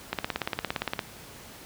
click train, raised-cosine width 0.3 ms, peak -11 dBFS, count 16, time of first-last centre 0.13-0.992 s, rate 17.4 Hz, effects pink hiss -46 dBFS RMS until 1.65 s + high-pass 60 Hz 12 dB/octave

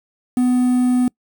triangle tone with quantisation, 249.4 Hz, B3, 17 cents sharp, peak -11 dBFS, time 0.37-1.08 s, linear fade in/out 2 ms, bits 6, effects noise-tail reverb RT60 0.1 s tail -25 dB re dry

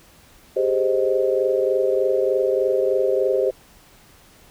sine chord, Ab major seventh, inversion third, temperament equal, 392 / 415.3 / 523.3 / 622.3 Hz, G4 / Ab4 / C5 / Eb5, 0 / 0 / 0 / 0 cents, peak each -21 / -26 / -20 / -26 dBFS, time 0.56-3.51 s, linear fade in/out 10 ms, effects pink hiss -51 dBFS RMS until 4.5 s

